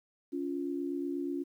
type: tone pair together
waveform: sine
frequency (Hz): 280.9 / 349.2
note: C#4 / F4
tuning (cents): +23 / 0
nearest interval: major third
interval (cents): 377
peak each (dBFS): -34 / -36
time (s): 0.32-1.44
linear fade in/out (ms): 20
effects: 11-bit